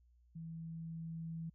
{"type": "tone with level ramp", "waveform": "sine", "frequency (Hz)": 163.7, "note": "E3", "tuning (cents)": -12, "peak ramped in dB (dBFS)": [-44, -40], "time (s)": [0.35, 1.5], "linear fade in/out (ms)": 10, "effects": ["added 60 Hz sine -65 dBFS peak until 1.54 s"]}